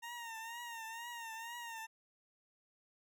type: tone with vibrato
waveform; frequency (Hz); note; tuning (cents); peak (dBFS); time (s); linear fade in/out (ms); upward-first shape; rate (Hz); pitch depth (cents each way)
20% pulse; 924; A#5; -16; -39; 0.02-1.87; 20; triangle; 2.1; 75
effects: none